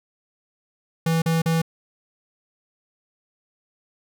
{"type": "tone bursts", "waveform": "square", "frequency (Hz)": 163.8, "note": "E3", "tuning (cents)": -11, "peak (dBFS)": -19, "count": 3, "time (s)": [1.06, 1.618], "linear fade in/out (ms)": 5, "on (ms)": 160, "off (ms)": 39, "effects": []}